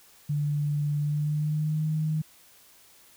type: tone with pitch glide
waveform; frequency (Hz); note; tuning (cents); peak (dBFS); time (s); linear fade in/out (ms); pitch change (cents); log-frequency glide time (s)
sine; 146.83 to 155.56; D3 to D#3; 0 to 0; -24; 0.29-2.22; 10; +100; 0.98-1.87
effects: white hiss -56 dBFS RMS until 3.16 s